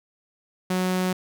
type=tone; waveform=sawtooth; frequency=184.1 Hz; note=F#3; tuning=8 cents flat; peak=-18 dBFS; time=0.7-1.13 s; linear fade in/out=5 ms; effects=none

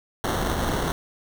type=noise with sample-and-hold; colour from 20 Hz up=pink; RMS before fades=-25 dBFS; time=0.24-0.92 s; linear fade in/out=0 ms; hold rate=2450 Hz; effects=none

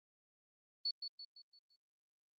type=tone with echo; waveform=sine; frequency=4435 Hz; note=C#8; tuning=in tune; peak=-34 dBFS; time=0.85-0.91 s; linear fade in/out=5 ms; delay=170 ms; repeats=5; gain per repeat=-7 dB; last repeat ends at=1.76 s; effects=Opus 24 kbps

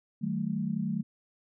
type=chord; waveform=sine; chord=D# diminished; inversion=none; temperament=equal with one note detuned; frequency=155.56 / 189.65 / 220 Hz; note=D#3 / F#3 / A3; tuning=0 / +43 / 0 cents; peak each=-35 / -32 / -32 dBFS; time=0.21-1.03 s; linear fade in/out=20 ms; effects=none

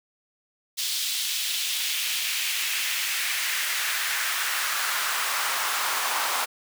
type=noise with high-pass filter sweep; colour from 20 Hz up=pink; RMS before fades=-27 dBFS; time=0.77-6.46 s; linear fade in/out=20 ms; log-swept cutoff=3800 to 920 Hz; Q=1.7; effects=none

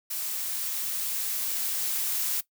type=noise with level ramp; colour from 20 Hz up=blue; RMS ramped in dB=-32 to -28 dBFS; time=0.1-2.41 s; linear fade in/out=10 ms; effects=noise-tail reverb RT60 0.1 s tail -18 dB re dry

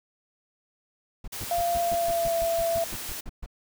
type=noise bursts; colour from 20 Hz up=brown; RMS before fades=-35 dBFS; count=14; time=1.24-3.462 s; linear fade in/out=5 ms; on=38 ms; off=130 ms
type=noise; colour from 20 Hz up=white; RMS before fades=-36 dBFS; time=1.32-3.21 s; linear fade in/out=10 ms
type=tone with pitch glide; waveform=sine; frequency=690 to 670 Hz; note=F5 to E5; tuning=-21 to +28 cents; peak=-23 dBFS; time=1.51-2.84 s; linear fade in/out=2 ms; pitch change=-51 cents; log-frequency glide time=1.75-2.38 s
effects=none

